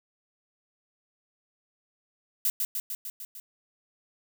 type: noise with echo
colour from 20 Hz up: violet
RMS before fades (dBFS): -25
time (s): 2.45-2.5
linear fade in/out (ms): 2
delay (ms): 150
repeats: 6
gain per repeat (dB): -3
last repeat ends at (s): 3.4
effects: none